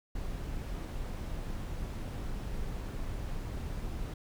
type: noise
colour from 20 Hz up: brown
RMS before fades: -37 dBFS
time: 0.15-4.14 s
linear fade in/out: 5 ms
effects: none